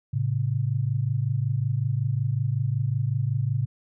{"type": "tone pair together", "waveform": "sine", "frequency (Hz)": [110.5, 135.89], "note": ["A2", "C#3"], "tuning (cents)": [8, -34], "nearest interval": "major third", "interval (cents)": 358, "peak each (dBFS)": -25, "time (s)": [0.13, 3.66], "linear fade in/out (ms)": 10, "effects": []}